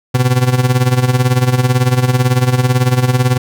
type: tone with tremolo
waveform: 40% pulse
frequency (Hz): 125.8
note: B2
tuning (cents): +32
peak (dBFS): -6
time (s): 0.14-3.38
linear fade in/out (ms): 10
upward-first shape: sine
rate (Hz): 18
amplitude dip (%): 75
effects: none